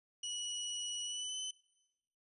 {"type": "tone with pitch glide", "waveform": "25% pulse", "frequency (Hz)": [2929, 3031], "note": ["F#7", "F#7"], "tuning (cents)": [-18, 41], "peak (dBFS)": -35, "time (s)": [0.23, 1.51], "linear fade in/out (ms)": 5, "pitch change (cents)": 59, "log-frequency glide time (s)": [1.04, 1.36], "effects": ["noise-tail reverb RT60 1.0 s tail -22 dB re dry", "resampled to 24000 Hz"]}